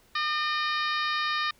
harmonic tone with a mistuned harmonic, 606 Hz, D#5, 46 cents flat, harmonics 2 / 3 / 4 / 5 / 6 / 7 / 8 / 9, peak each -29 / -31 / -36 / -39 / -34 / -41 / -38 / -46 dBFS, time 0.15-1.51 s, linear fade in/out 5 ms, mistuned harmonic 6, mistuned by +46 cents, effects pink hiss -61 dBFS RMS until 1.59 s

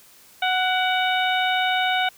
harmonic tone with a mistuned harmonic, 740 Hz, F#5, in tune, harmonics 1 / 2 / 3 / 4 / 5, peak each -22 / -25 / -27 / -28 / -29 dBFS, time 0.42-2.09 s, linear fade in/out 5 ms, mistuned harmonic 3, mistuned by +41 cents, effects white hiss -51 dBFS RMS until 2.17 s

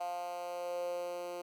10% pulse tone with high-pass filter sweep, 175.9 Hz, F3, 13 cents sharp, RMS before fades -39 dBFS, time 0-1.42 s, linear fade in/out 10 ms, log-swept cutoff 700 to 430 Hz, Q 6.8, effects none

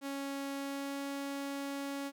sawtooth tone with pitch glide, 276.9 to 278.8 Hz, C#4 to C#4, -2 to +10 cents, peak -33 dBFS, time 0.01-2.12 s, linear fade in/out 50 ms, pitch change +12 cents, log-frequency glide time 0.54-1.02 s, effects none

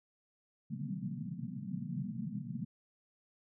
white band-pass noise, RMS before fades -40 dBFS, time 0.7-2.65 s, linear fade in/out 10 ms, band 120 to 240 Hz, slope 96 dB/octave, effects none

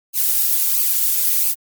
violet noise with flanger, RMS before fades -17 dBFS, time 0.13-1.55 s, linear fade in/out 50 ms, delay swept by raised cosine 0.54 to 3.44 ms, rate 1.5 Hz, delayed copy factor -0.7, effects Opus 48 kbps

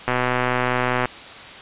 click train, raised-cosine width 0.5 ms, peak -5 dBFS, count 123, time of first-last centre 0.08-1.056 s, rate 125 Hz, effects white hiss -38 dBFS RMS until 1.61 s + resampled to 8000 Hz

